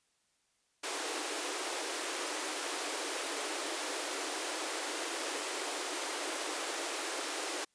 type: high-pass noise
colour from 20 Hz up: pink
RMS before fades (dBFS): -37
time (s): 0.83-7.65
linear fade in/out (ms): 10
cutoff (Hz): 290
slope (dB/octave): 96
effects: white hiss -75 dBFS RMS until 7.74 s + resampled to 22050 Hz